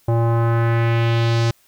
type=tone with low-pass filter sweep; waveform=square; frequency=115.9 Hz; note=A#2; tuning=10 cents flat; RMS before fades=-17 dBFS; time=0.08-1.51 s; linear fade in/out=5 ms; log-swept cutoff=740 to 5600 Hz; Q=1.7; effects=white hiss -57 dBFS RMS until 1.67 s